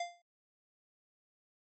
square tone with exponential decay, 696 Hz, F5, 6 cents flat, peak -33 dBFS, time 0-0.22 s, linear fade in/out 5 ms, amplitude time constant 47 ms, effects noise-tail reverb RT60 0.1 s tail -21 dB re dry + MP3 32 kbps

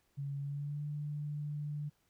sine tone with pitch glide, 140.4 to 147.72 Hz, C#3 to D3, +22 to +10 cents, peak -36 dBFS, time 0.17-1.9 s, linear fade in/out 20 ms, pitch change +88 cents, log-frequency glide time 0.4-0.84 s, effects pink hiss -75 dBFS RMS until 2.09 s

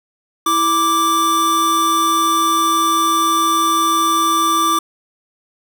square tone pair together, 329.6 / 1174.6 Hz, E4 / D6, 0 / 0 cents, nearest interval octave + minor seventh, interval 2200 cents, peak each -23 / -14 dBFS, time 0.46-4.79 s, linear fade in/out 5 ms, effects none

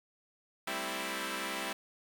5% pulse chord, A minor seventh, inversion third, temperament equal, 196 / 220 / 261.6 / 329.6 Hz, G3 / A3 / C4 / E4, 0 / 0 / 0 / 0 cents, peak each -29 / -33 / -29 / -27 dBFS, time 0.67-1.73 s, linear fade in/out 5 ms, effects 10-bit

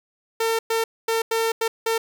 sawtooth tone bursts at uneven times, 452.5 Hz, A4, 48 cents sharp, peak -16 dBFS, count 6, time 0.4-0.59 / 0.7-0.84 / 1.08-1.22 / 1.31-1.52 / 1.61-1.68 / 1.86-1.98 s, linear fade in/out 5 ms, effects none

